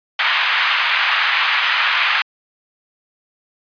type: band-pass noise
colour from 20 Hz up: white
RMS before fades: -17 dBFS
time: 0.19-2.22 s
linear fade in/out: 2 ms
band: 1000 to 3000 Hz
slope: 24 dB/octave
effects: resampled to 11025 Hz